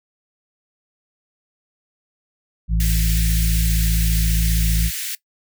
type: harmonic tone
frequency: 55 Hz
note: A1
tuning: in tune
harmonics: 1 / 2 / 3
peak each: -16 / -27 / -24 dBFS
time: 2.68-4.91 s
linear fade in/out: 50 ms
type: high-pass noise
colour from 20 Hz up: white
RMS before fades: -27 dBFS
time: 2.8-5.15 s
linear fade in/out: 2 ms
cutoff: 1600 Hz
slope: 48 dB/octave
effects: noise-tail reverb RT60 0.1 s tail -19 dB re dry